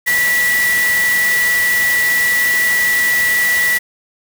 sine tone in noise, 1952 Hz, B6, 21 cents flat, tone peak -12 dBFS, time 0.06-3.79 s, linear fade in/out 20 ms, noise white, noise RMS -22 dBFS, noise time 0.06-3.79 s, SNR +7 dB, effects none

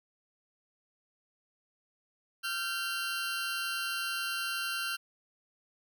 20% pulse tone pair together, 1381 / 1552.1 Hz, F6 / G6, -20 / -18 cents, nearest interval major second, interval 202 cents, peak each -29 / -32 dBFS, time 2.43-4.97 s, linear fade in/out 20 ms, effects none

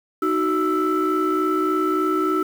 sine tone cluster, 310.3 / 373.7 / 1321 Hz, D#4 / F#4 / E6, -5 / +17 / +3 cents, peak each -21 dBFS, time 0.22-2.43 s, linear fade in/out 5 ms, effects tanh soft clip ceiling -13 dBFS + 7-bit

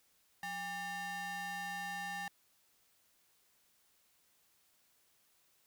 square ring-modulated tone, 493.2 Hz, B4, 2 cents flat, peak -37 dBFS, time 0.43-2.28 s, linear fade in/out 2 ms, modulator 1300 Hz, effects white hiss -72 dBFS RMS until 5.66 s

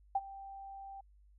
sine tone with ADSR envelope, 784 Hz, G5, in tune, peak -26 dBFS, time 0.15-1.01 s, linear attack 6 ms, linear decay 41 ms, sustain -19 dB, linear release 7 ms, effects added 50 Hz sine -60 dBFS peak until 1.38 s

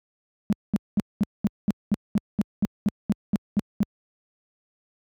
sine tone bursts, 205.1 Hz, G#3, 21 cents flat, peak -16 dBFS, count 15, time 0.5-3.83 s, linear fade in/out 0 ms, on 26 ms, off 210 ms, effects tanh soft clip ceiling -13 dBFS + high-pass 60 Hz 12 dB/octave

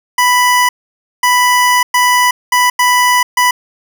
25% pulse tone bursts at uneven times, 989 Hz, B5, 2 cents sharp, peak -4 dBFS, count 6, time 0.18-0.69 / 1.23-1.83 / 1.94-2.31 / 2.52-2.7 / 2.79-3.23 / 3.37-3.51 s, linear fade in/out 5 ms, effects none

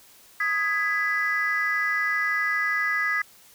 sine chord, G# minor, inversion second, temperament just, 1245.9 / 1661.2 / 1993.5 Hz, D#6 / G#6 / B6, +2 / 0 / +16 cents, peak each -28 / -25 / -24 dBFS, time 0.4-3.22 s, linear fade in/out 5 ms, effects tanh soft clip ceiling -16 dBFS + white hiss -53 dBFS RMS until 3.54 s

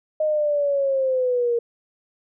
sine linear sweep, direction down, 622.3 to 466.2 Hz, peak -18 dBFS, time 0.2-1.59 s, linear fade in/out 5 ms, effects none

